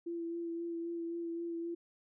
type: tone with vibrato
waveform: sine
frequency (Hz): 337.4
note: E4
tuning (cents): +40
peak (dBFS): -36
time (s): 0.06-1.75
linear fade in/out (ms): 10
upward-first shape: sine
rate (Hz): 3.8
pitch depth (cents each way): 18
effects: none